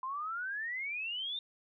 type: exponential sweep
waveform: sine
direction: up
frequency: 1019 to 3667 Hz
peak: -35 dBFS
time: 0.03-1.39 s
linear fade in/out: 2 ms
effects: none